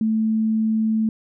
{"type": "tone", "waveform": "sine", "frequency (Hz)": 220, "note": "A3", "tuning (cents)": 0, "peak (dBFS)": -17, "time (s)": [0.01, 1.09], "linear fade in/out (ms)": 2, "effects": []}